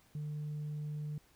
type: tone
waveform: sine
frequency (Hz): 150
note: D3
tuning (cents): +37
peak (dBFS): -35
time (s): 0.15-1.18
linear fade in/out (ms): 2
effects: tanh soft clip ceiling -35 dBFS + pink hiss -67 dBFS RMS until 1.35 s